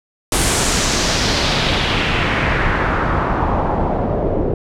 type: noise with low-pass filter sweep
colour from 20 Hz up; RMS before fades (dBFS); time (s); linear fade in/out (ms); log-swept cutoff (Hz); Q
pink; -17; 0.32-4.54; 2; 10000 to 470; 1.9
effects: none